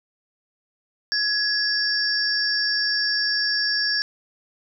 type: tone cluster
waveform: sine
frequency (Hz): 1678 / 4760 / 5450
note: G#6 / D8 / F8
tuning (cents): +17 / +22 / -43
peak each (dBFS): -24 / -27 / -23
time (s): 1.12-4.02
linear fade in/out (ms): 0
effects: none